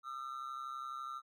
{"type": "ring-modulated tone", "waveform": "triangle", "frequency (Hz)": 1277, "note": "D#6", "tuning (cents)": 45, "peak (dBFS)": -36, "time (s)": [0.03, 1.22], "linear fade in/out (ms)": 50, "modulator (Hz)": 66, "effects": []}